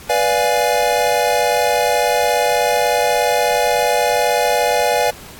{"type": "chord", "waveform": "square", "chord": "B diminished seventh", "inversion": "none", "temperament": "equal with one note detuned", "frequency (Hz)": [490.8, 587.3, 698.5, 830.6], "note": ["B4", "D5", "F5", "Ab5"], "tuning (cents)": [-11, 0, 0, 0], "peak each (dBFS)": -20, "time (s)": [0.09, 5.11], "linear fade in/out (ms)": 10, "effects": ["pink hiss -38 dBFS RMS until 5.39 s", "AAC 64 kbps"]}